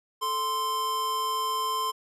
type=tone pair together; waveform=square; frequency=438.8 / 1042 Hz; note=A4 / C6; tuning=-5 / -7 cents; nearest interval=octave + minor third; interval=1498 cents; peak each=-39 / -27 dBFS; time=0.21-1.92 s; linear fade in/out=20 ms; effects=resampled to 32000 Hz